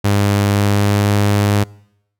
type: tone with pitch glide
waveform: sawtooth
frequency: 101.2 to 102.32 Hz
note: G#2 to G#2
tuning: -44 to -25 cents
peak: -8 dBFS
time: 0.04-1.64 s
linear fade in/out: 10 ms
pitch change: +19 cents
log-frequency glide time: 0.43-1.07 s
effects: noise-tail reverb RT60 0.8 s tail -25 dB re dry